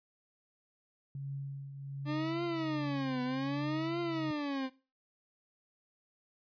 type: tone with tremolo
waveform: sine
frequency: 138.59 Hz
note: C#3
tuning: in tune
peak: -35 dBFS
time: 1.15-4.31 s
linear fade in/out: 2 ms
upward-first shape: triangle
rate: 1.3 Hz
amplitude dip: 60%
type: tone with vibrato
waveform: 40% pulse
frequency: 293.7 Hz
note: D4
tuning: in tune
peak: -32 dBFS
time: 2.05-4.7 s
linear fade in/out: 50 ms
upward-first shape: triangle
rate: 0.64 Hz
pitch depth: 290 cents each way
effects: noise-tail reverb RT60 0.3 s tail -17 dB re dry + resampled to 11025 Hz